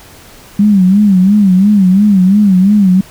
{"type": "tone with vibrato", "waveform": "sine", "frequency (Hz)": 196, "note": "G3", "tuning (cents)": 0, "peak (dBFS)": -4, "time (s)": [0.59, 3.01], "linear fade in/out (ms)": 5, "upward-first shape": "sine", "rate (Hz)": 2.9, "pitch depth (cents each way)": 130, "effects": ["pink hiss -37 dBFS RMS until 3.1 s"]}